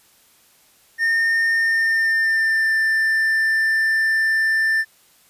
triangle tone with pitch glide, 1823 to 1780.3 Hz, A#6 to A6, -39 to +20 cents, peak -14 dBFS, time 0.98-4.85 s, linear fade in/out 50 ms, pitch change -41 cents, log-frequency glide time 1.52-2.75 s, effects white hiss -55 dBFS RMS until 5.29 s + resampled to 32000 Hz

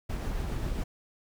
brown noise with tremolo, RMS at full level -31 dBFS, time 0.09-0.84 s, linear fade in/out 10 ms, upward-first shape triangle, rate 7.4 Hz, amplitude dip 25%, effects none

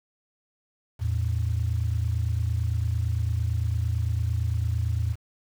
sine tone pair together, 82.41 / 111.28 Hz, E2 / A2, 0 / +20 cents, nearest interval perfect fourth, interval 520 cents, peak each -25 dBFS, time 0.99-5.16 s, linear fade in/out 50 ms, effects tanh soft clip ceiling -16 dBFS + 8-bit

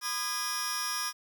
sawtooth tone cluster, 1002 / 1222 / 1648 / 5100 / 5630 Hz, B5 / D#6 / G#6 / D#8 / F8, +25 / -32 / -14 / +42 / +13 cents, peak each -37 / -33 / -35 / -34 / -34 dBFS, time 0.01-1.13 s, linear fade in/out 50 ms, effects 10-bit

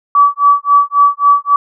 sine tone with tremolo, 1147 Hz, D6, 41 cents flat, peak -3 dBFS, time 0.15-1.56 s, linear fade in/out 2 ms, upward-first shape sine, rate 3.7 Hz, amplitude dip 100%, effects none

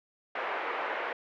pink band-pass noise, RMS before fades -34 dBFS, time 0.35-1.13 s, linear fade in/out 5 ms, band 470 to 2300 Hz, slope 24 dB/octave, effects none

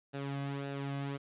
sawtooth tone with flanger, 139.5 Hz, C#3, 11 cents sharp, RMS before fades -38 dBFS, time 0.13-1.18 s, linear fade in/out 20 ms, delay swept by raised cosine 0.91 to 2.21 ms, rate 1.8 Hz, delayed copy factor -0.6, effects resampled to 8000 Hz + 11-bit

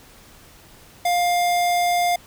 square tone, 704 Hz, F5, 14 cents sharp, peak -18 dBFS, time 1.05-2.16 s, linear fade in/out 5 ms, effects pink hiss -48 dBFS RMS until 2.26 s

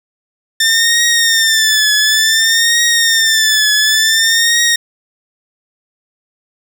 15% pulse tone with vibrato, 1791 Hz, A6, 30 cents sharp, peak -3 dBFS, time 0.6-4.76 s, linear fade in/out 5 ms, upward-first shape triangle, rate 0.56 Hz, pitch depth 89 cents each way, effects none

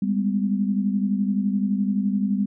sine tone cluster, 199.1 / 210.8 / 251 Hz, G3 / G#3 / B3, +27 / +26 / +28 cents, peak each -21 / -28 / -27 dBFS, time 0.02-2.46 s, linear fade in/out 5 ms, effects none

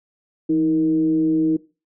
sine tone with frequency modulation, 317 Hz, D#4, 32 cents sharp, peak -15 dBFS, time 0.49-1.57 s, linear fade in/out 10 ms, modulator 150 Hz, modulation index 0.36, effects noise-tail reverb RT60 0.3 s tail -19 dB re dry

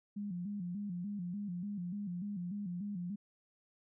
sine tone with vibrato, 189.9 Hz, F#3, 45 cents sharp, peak -37 dBFS, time 0.16-3.16 s, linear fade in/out 10 ms, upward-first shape square, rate 3.4 Hz, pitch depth 130 cents each way, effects none

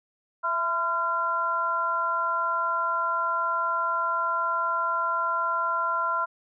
sine tone cluster, 663 / 1017 / 1376 Hz, E5 / C6 / F6, +10 / -50 / -26 cents, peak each -34 / -27 / -26 dBFS, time 0.43-6.26 s, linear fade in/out 20 ms, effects none

